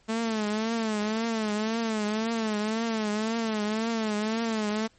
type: tone with vibrato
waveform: sawtooth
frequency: 219.3 Hz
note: A3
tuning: 6 cents flat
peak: -22 dBFS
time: 0.08-4.88 s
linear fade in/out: 20 ms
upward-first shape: triangle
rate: 1.9 Hz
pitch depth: 100 cents each way
effects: pink hiss -63 dBFS RMS until 4.98 s + MP3 32 kbps